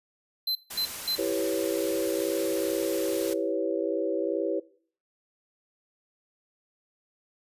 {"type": "tone bursts", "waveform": "square", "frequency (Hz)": 4074, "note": "C8", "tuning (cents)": -47, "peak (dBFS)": -26, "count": 3, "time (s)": [0.47, 1.156], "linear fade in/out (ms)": 5, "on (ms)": 82, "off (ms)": 220}
{"type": "noise", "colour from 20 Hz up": "white", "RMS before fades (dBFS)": -37, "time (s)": [0.7, 3.34], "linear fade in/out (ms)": 10}
{"type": "chord", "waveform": "sine", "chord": "C# half-diminished seventh", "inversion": "first", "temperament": "equal", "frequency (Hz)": [329.6, 392, 493.9, 554.4], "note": ["E4", "G4", "B4", "C#5"], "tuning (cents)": [0, 0, 0, 0], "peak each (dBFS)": -31, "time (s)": [1.18, 4.6], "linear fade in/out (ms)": 10}
{"effects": ["noise-tail reverb RT60 0.5 s tail -20 dB re dry", "resampled to 32000 Hz"]}